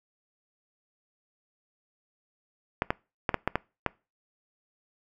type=clicks; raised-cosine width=0.5 ms; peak=-9 dBFS; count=7; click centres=2.821 / 2.905 / 3.292 / 3.343 / 3.476 / 3.556 / 3.863 s; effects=noise-tail reverb RT60 0.3 s tail -24 dB re dry